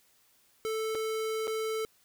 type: tone with dropouts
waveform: square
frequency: 440 Hz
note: A4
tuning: in tune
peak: -31 dBFS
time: 0.65-1.85 s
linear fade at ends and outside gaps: 0 ms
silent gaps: 0.949-0.953 / 1.471-1.478 s
effects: white hiss -66 dBFS RMS until 2.04 s